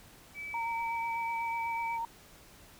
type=tone; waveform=sine; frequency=2303 Hz; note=D7; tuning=34 cents flat; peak=-38 dBFS; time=0.34-1.99 s; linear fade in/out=50 ms
type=tone with vibrato; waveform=sine; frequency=922 Hz; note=A#5; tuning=19 cents flat; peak=-32 dBFS; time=0.54-2.05 s; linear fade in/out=2 ms; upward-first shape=sine; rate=8.1 Hz; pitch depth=19 cents each way
effects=pink hiss -56 dBFS RMS until 2.79 s